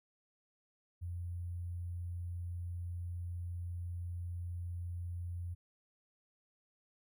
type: tone with sample-and-hold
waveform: sine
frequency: 87.4 Hz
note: F2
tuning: 2 cents sharp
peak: -38 dBFS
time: 1.01-5.55 s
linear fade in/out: 20 ms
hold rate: 11025 Hz
effects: none